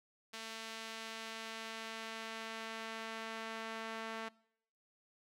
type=tone with band-pass filter sweep; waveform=sawtooth; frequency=223.7 Hz; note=A3; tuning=29 cents sharp; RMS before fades=-45 dBFS; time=0.33-4.29 s; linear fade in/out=10 ms; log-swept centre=3800 to 1600 Hz; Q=0.7; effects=noise-tail reverb RT60 0.7 s tail -23 dB re dry